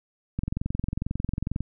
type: click train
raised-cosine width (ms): 5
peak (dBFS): -15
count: 28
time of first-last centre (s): 0.39-1.606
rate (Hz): 22.2
effects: none